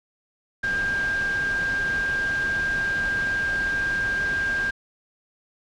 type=tone in noise; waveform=sine; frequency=1599 Hz; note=G6; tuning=34 cents sharp; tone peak=-22 dBFS; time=0.63-4.71 s; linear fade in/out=10 ms; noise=pink; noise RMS=-34 dBFS; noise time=0.63-4.71 s; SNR=+9 dB; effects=low-pass 5000 Hz 12 dB/octave